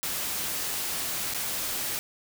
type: noise with dropouts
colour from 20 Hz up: white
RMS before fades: -31 dBFS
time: 0.03-1.99 s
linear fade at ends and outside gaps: 0 ms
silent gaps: 1.338-1.346 s
effects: none